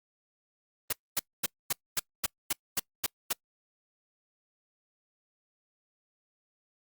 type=noise bursts; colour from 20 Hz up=white; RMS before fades=-28 dBFS; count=10; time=0.9-3.33 s; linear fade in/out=5 ms; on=27 ms; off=240 ms; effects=noise-tail reverb RT60 0.1 s tail -26 dB re dry + Opus 32 kbps